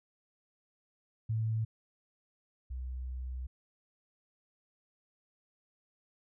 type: tone pair in turn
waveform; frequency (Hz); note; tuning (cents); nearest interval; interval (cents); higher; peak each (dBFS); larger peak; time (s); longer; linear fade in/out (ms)
sine; 111.1 / 63.39; A2 / B1; +17 / +46; minor seventh; 971; first; -29 / -36; first; 1.29-1.65 / 2.7-3.47; second; 10
effects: none